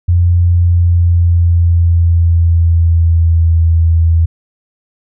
sine tone with pitch glide, 87.2 to 82.5 Hz, F2 to E2, -2 to +2 cents, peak -6 dBFS, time 0.08-4.26 s, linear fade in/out 10 ms, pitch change -96 cents, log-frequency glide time 0.49-3.56 s, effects none

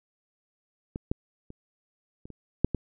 clicks, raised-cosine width 3 ms, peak -20 / -13 / -30 / -30 / -30 / -7 / -15 dBFS, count 7, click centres 0.959 / 1.115 / 1.504 / 2.255 / 2.303 / 2.646 / 2.747 s, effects none

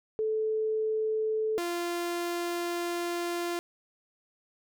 sine / sawtooth tone pair in turn, 436.2 / 346.2 Hz, A4 / F4, -15 / -15 cents, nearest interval major third, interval 400 cents, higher first, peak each -26 dBFS, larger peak neither, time 0.19-1.58 / 1.58-3.59 s, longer second, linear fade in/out 0 ms, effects none

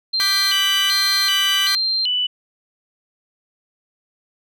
sine tone with vibrato, 3520 Hz, A7, in tune, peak -17 dBFS, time 0.13-2.27 s, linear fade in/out 10 ms, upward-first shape square, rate 1.3 Hz, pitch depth 290 cents each way
20% pulse chord, G major, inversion second, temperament equal, 1174.7 / 1568 / 1975.5 Hz, D6 / G6 / B6, 0 / 0 / 0 cents, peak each -21 / -19 / -18 dBFS, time 0.2-1.75 s, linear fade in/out 0 ms
effects none

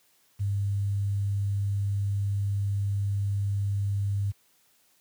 sine tone with quantisation, 100 Hz, G2, 35 cents sharp, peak -24 dBFS, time 0.39-4.32 s, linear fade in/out 20 ms, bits 9, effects white hiss -65 dBFS RMS until 5 s + high-pass 60 Hz 12 dB/octave

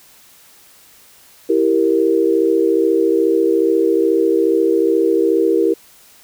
sine chord, E diminished, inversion none, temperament equal, 329.6 / 392 / 466.2 Hz, E4 / G4 / Bb4, 0 / 0 / 0 cents, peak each -16 dBFS, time 1.49-5.74 s, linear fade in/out 10 ms, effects white hiss -47 dBFS RMS until 6.23 s

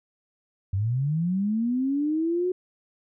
sine linear sweep, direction up, 91.6 to 370 Hz, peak -22 dBFS, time 0.73-2.52 s, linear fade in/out 5 ms, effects none

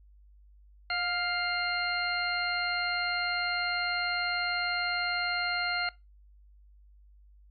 harmonic tone with a mistuned harmonic, 700 Hz, F5, 4 cents sharp, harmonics 1 / 2 / 3 / 4 / 6, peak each -36 / -33 / -34 / -39 / -34 dBFS, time 0.9-5.89 s, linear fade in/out 2 ms, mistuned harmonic 1, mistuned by +33 cents, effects noise-tail reverb RT60 0.2 s tail -20 dB re dry + added 50 Hz sine -54 dBFS peak until 7.5 s

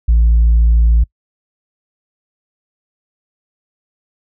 sine tone, 56.8 Hz, A#1, 44 cents flat, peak -5 dBFS, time 0.08-1.04 s, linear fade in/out 10 ms, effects noise-tail reverb RT60 0.1 s tail -26 dB re dry + tanh soft clip ceiling -5 dBFS

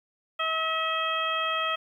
harmonic tone, 643 Hz, E5, 43 cents flat, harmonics 1 / 2 / 3 / 4 / 5, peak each -34 / -28 / -35 / -33 / -32 dBFS, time 0.39-1.76 s, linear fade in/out 10 ms, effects 10-bit

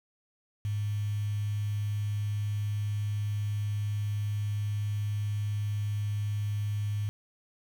sine tone with quantisation, 103.83 Hz, G#2, in tune, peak -28 dBFS, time 0.65-7.09 s, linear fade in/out 0 ms, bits 8, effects none

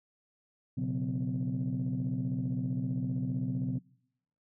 sine tone cluster, 122.3 / 137.7 / 181.6 / 254.6 Hz, B2 / C#3 / F#3 / C4, -16 / -11 / -32 / -47 cents, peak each -34 / -34 / -35 / -34 dBFS, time 0.77-3.79 s, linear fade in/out 10 ms, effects noise-tail reverb RT60 0.8 s tail -25 dB re dry + tanh soft clip ceiling -24 dBFS

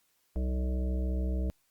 harmonic tone, 63.3 Hz, B1, 43 cents sharp, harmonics 1 / 3 / 5 / 7 / 9 / 10, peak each -28 / -38 / -42 / -45 / -47 / -48 dBFS, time 0.36-1.5 s, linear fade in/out 0 ms, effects white hiss -72 dBFS RMS until 1.7 s + Opus 48 kbps

